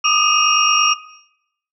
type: tone cluster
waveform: sine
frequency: 1197 / 1246 / 2522 / 2824 / 5600 Hz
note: D6 / D#6 / D#7 / F7 / F8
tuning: +33 / +2 / +23 / +19 / +4 cents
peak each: -19 dBFS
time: 0.04-0.94 s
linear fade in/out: 10 ms
effects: noise-tail reverb RT60 0.8 s tail -17 dB re dry